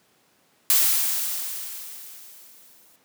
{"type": "noise with exponential decay", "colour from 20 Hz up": "blue", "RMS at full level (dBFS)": -17, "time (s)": [0.7, 2.96], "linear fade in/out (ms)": 0, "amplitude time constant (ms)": 490, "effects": ["pink hiss -62 dBFS RMS until 3.04 s", "high-pass 200 Hz 12 dB/octave"]}